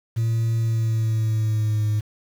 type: tone with pitch glide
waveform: sine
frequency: 114 to 106.37 Hz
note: A#2 to G#2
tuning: -38 to +42 cents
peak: -16 dBFS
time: 0.16-2.01 s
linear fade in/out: 20 ms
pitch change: -120 cents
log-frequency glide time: 0.59-1.9 s
effects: tanh soft clip ceiling -18 dBFS + 7-bit